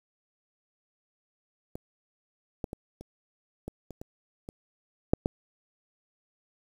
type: clicks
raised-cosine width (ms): 2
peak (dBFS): -24 / -18 / -23 / -30 / -23 / -28 / -27 / -26 / -7 / -12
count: 10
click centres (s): 1.755 / 2.642 / 2.731 / 3.01 / 3.68 / 3.907 / 4.015 / 4.489 / 5.135 / 5.259
effects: 8-bit